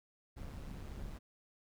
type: noise with amplitude modulation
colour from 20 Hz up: brown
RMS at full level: -43 dBFS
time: 0.36-1.19 s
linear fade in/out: 20 ms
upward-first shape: sine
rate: 142 Hz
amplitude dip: 55%
effects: none